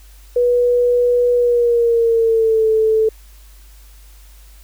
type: tone with pitch glide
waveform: sine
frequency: 487.3 to 439.2 Hz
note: B4 to A4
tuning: -23 to -3 cents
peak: -11 dBFS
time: 0.36-3.09 s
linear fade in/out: 5 ms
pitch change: -180 cents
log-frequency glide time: 1.34-2.68 s
effects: added 50 Hz sine -40 dBFS peak until 4.63 s + white hiss -50 dBFS RMS until 4.63 s